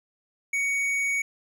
triangle tone with tanh clipping, 2238 Hz, C#7, 16 cents sharp, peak -25 dBFS, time 0.53-1.22 s, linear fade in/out 5 ms, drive 14 dB, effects none

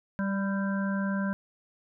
harmonic tone with a mistuned harmonic, 196 Hz, G3, in tune, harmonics 1 / 3 / 5 / 7 / 8, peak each -27 / -38 / -40 / -44 / -37 dBFS, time 0.19-1.33 s, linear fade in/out 0 ms, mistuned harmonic 5, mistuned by +35 cents, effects none

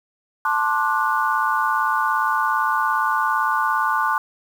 sine chord, D dominant seventh, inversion second, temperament just, 881 / 1057.2 / 1174.7 / 1468.3 Hz, A5 / C6 / D6 / F#6, +2 / +18 / 0 / -14 cents, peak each -23 dBFS, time 0.45-4.18 s, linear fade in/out 2 ms, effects 7-bit

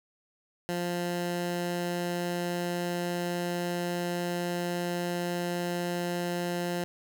15% pulse tone, 175.1 Hz, F3, 5 cents sharp, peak -23 dBFS, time 0.69-6.84 s, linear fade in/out 0 ms, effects none

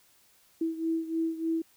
sine beating tone pair, 325.4 / 328.7 Hz, E4 / E4, -22 / -5 cents, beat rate 3.3 Hz, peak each -29 / -33 dBFS, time 0.61-1.62 s, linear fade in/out 5 ms, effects white hiss -63 dBFS RMS until 1.76 s

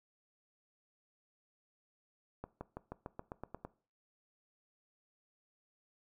accelerating click train, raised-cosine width 1 ms, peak -28 dBFS, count 10, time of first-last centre 2.44-3.65 s, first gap 170 ms, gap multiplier 0.94, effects noise-tail reverb RT60 0.4 s tail -19 dB re dry

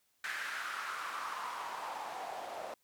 white noise with band-pass filter sweep, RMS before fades -41 dBFS, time 0.24-2.74 s, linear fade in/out 2 ms, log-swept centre 1700 to 640 Hz, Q 4.1, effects white hiss -75 dBFS RMS until 2.83 s

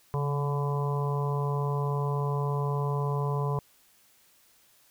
harmonic tone with a mistuned harmonic, 143.9 Hz, D3, 35 cents flat, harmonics 1 / 3 / 4 / 5 / 6 / 7 / 8, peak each -27 / -34 / -42 / -41 / -43 / -35 / -47 dBFS, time 0.14-3.59 s, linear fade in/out 0 ms, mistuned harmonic 1, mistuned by -42 cents, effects white hiss -62 dBFS RMS until 4.9 s

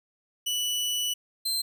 sawtooth tone pair in turn, 2960 / 4124 Hz, F#7 / C8, 0 / -26 cents, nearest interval tritone, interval 574 cents, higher second, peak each -23 dBFS, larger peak neither, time 0.46-1.14 / 1.45-1.62 s, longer first, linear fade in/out 10 ms, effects none

